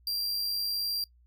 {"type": "tone with amplitude modulation", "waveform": "45% pulse", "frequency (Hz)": 4741, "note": "D8", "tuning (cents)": 16, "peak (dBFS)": -27, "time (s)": [0.07, 1.04], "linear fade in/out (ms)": 2, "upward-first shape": "sine", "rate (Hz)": 99.4, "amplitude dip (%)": 35, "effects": ["noise-tail reverb RT60 0.1 s tail -22 dB re dry", "added 60 Hz sine -58 dBFS peak until 1.26 s"]}